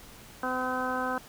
harmonic tone, 255.2 Hz, C4, 43 cents flat, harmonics 1 / 2 / 3 / 4 / 5 / 6, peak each -35 / -35 / -35 / -35 / -35 / -35 dBFS, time 0.43-1.18 s, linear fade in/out 2 ms, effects pink hiss -50 dBFS RMS until 1.28 s

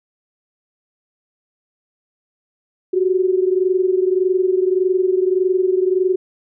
sine tone pair together, 367 / 388.7 Hz, F#4 / G4, -14 / -15 cents, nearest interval minor second, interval 99 cents, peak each -15 / -19 dBFS, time 2.93-6.16 s, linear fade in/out 10 ms, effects none

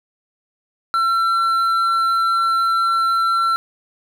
triangle tone with hard clipping, 1351 Hz, E6, 42 cents sharp, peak -16 dBFS, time 0.94-3.56 s, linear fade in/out 0 ms, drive 8 dB, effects none

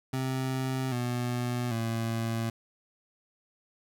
25% pulse tone with pitch steps, 131.1 / 122.32 / 114.13 Hz, C3 / B2 / A#2, +4 / -16 / -36 cents, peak -25 dBFS, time 0.13-2.5 s, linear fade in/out 5 ms, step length 790 ms, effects none

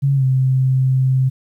sine tone with pitch glide, 138.59 to 130.96 Hz, C#3 to C3, 0 to +2 cents, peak -12 dBFS, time 0.02-1.3 s, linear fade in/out 20 ms, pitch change -98 cents, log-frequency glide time 0.15-0.24 s, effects 9-bit

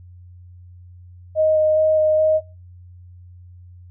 sine tone with vibrato, 622.3 Hz, D#5, in tune, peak -13 dBFS, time 1.35-2.41 s, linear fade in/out 50 ms, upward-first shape square, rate 2.4 Hz, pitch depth 8 cents each way, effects noise-tail reverb RT60 0.3 s tail -21 dB re dry + added 89 Hz sine -40 dBFS peak until 3.9 s

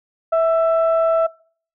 sine tone pair together, 654.6 / 1331 Hz, E5 / E6, -12 / +16 cents, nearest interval octave, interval 1228 cents, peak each -13 / -22 dBFS, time 0.32-1.27 s, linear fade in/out 10 ms, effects noise-tail reverb RT60 0.5 s tail -24 dB re dry + tanh soft clip ceiling -7 dBFS

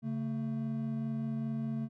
triangle tone pair together, 138.59 / 223.5 Hz, C#3 / A3, 0 / +27 cents, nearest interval minor sixth, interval 827 cents, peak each -35 / -32 dBFS, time 0.02-1.89 s, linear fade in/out 50 ms, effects none

